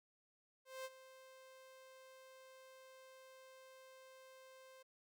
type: tone with ADSR envelope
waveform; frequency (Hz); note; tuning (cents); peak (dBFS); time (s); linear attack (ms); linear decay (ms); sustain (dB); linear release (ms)
sawtooth; 523.3; C5; 0; -40; 0.65-4.83; 200; 38; -15; 10
effects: none